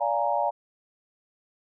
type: chord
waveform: sine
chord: Bb dominant seventh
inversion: first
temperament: equal with one note detuned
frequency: 580.9 / 698.5 / 830.6 / 932.3 Hz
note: D5 / F5 / Ab5 / Bb5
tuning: -19 / 0 / 0 / 0 cents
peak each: -28 dBFS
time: 0-0.51 s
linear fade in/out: 20 ms
effects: none